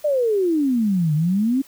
sine exponential two-way sweep, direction down then up, 615 to 146.83 to 277.8 Hz, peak -16 dBFS, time 0.04-1.62 s, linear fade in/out 10 ms, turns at 1.14 s, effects white hiss -49 dBFS RMS until 1.67 s

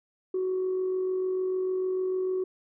sine tone with amplitude modulation, 372.3 Hz, F#4, 11 cents sharp, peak -23 dBFS, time 0.34-2.44 s, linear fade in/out 5 ms, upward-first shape sine, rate 46.7 Hz, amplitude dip 30%, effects tanh soft clip ceiling -22 dBFS

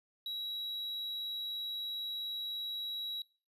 triangle tone, 3879 Hz, B7, 32 cents flat, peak -35 dBFS, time 0.26-3.22 s, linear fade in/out 2 ms, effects noise-tail reverb RT60 0.4 s tail -22 dB re dry + resampled to 32000 Hz

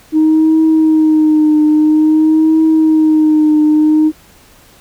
sine tone with vibrato, 311.1 Hz, D#4, in tune, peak -5 dBFS, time 0.12-4.12 s, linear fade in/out 50 ms, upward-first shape triangle, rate 0.5 Hz, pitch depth 43 cents each way, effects tanh soft clip ceiling -3 dBFS + pink hiss -44 dBFS RMS until 4.8 s

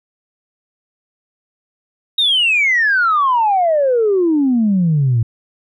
sine exponential sweep, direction down, 3792 to 110 Hz, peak -10 dBFS, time 2.18-5.23 s, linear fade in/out 5 ms, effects tanh soft clip ceiling -7 dBFS

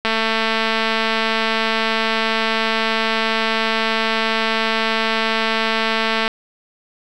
click train, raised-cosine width 0.3 ms, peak -3 dBFS, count 1390, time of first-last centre 0.05-6.279 s, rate 223 Hz, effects none

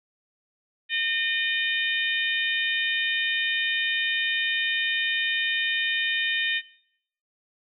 harmonic tone, 610 Hz, D#5, 34 cents flat, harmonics 3 / 4 / 5 / 6, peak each -27 / -28 / -29 / -30 dBFS, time 0.89-6.62 s, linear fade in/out 50 ms, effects noise-tail reverb RT60 0.7 s tail -18 dB re dry

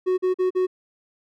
triangle tone bursts, 369.2 Hz, F#4, 4 cents flat, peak -16 dBFS, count 4, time 0.06-0.669 s, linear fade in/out 20 ms, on 120 ms, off 43 ms, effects none

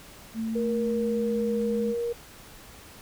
sine tone with pitch glide, 223.7 to 214.7 Hz, A3 to A3, +29 to -42 cents, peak -27 dBFS, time 0.34-1.95 s, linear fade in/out 50 ms, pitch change -71 cents, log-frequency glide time 0.64-1.56 s
sine tone, 471.5 Hz, A#4, 20 cents sharp, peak -26 dBFS, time 0.55-2.13 s, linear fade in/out 10 ms
effects pink hiss -48 dBFS RMS until 3.01 s

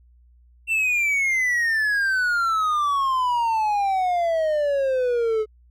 triangle exponential sweep, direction down, 2708 to 425.6 Hz, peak -17 dBFS, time 0.67-5.46 s, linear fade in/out 50 ms, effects added 60 Hz sine -51 dBFS peak until 5.7 s

